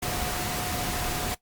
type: tone in noise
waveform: sine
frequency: 723 Hz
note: F#5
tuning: 40 cents flat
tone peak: -36 dBFS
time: 0.02-1.35 s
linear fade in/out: 10 ms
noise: pink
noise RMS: -30 dBFS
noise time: 0.02-1.35 s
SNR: -9 dB
effects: noise-tail reverb RT60 0.1 s tail -17 dB re dry + Opus 48 kbps